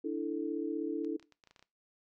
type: chord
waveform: sine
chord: D suspended second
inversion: none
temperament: equal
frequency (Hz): 293.7 / 329.6 / 440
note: D4 / E4 / A4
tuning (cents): 0 / 0 / 0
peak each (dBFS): -36 / -36 / -38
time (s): 0.04-1.17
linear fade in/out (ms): 10
type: clicks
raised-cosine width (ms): 0.2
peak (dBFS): -40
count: 10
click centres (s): 1.047 / 1.197 / 1.227 / 1.323 / 1.438 / 1.473 / 1.51 / 1.562 / 1.594 / 1.626
effects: noise-tail reverb RT60 0.3 s tail -20 dB re dry